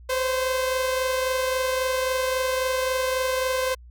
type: tone pair together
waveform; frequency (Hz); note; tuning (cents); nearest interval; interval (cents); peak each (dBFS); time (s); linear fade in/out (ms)
sawtooth; 515.3 / 539; C5 / C#5; -27 / -49; minor second; 78; -19 / -28; 0.09-3.75; 10
effects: added 60 Hz sine -43 dBFS peak until 3.9 s